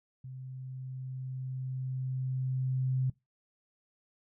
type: tone with level ramp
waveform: sine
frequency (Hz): 130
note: C3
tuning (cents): -11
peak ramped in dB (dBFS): -41 to -26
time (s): 0.24-3.1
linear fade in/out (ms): 5
effects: noise-tail reverb RT60 0.2 s tail -22 dB re dry